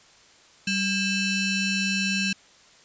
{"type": "ring-modulated tone", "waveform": "sawtooth", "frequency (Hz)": 1414, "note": "F6", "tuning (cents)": 21, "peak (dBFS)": -16, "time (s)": [0.67, 2.33], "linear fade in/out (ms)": 5, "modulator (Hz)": 1220, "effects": ["white hiss -54 dBFS RMS until 2.84 s", "resampled to 16000 Hz"]}